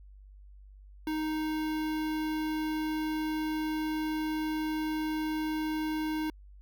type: tone with notch filter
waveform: square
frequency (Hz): 311.1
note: D#4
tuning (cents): 0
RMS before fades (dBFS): -32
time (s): 1.07-6.3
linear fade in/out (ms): 2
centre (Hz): 7600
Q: 0.86
effects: added 49 Hz sine -49 dBFS peak until 6.61 s